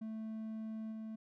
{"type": "tone with level steps", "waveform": "triangle", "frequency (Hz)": 220, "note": "A3", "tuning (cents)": 0, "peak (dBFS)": [-38, -40], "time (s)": [0.01, 1.16], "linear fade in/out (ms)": 10, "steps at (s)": 0.91, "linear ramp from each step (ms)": 20, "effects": []}